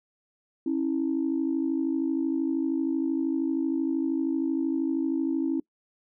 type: tone pair together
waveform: sine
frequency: 271.9 / 324.8 Hz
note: C#4 / E4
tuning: -33 / -26 cents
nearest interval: minor third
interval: 307 cents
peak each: -26 dBFS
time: 0.66-5.6 s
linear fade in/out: 5 ms
effects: noise-tail reverb RT60 0.1 s tail -24 dB re dry + tanh soft clip ceiling -17 dBFS